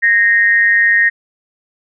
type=tone with amplitude modulation; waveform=sine; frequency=1857 Hz; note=A#6; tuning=7 cents flat; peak=-5 dBFS; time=0.02-1.1 s; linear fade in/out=20 ms; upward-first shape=sine; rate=204 Hz; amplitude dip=65%; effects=none